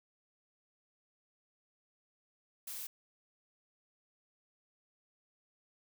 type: noise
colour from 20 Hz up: blue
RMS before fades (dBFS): -43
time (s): 2.67-2.87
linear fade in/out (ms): 5
effects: none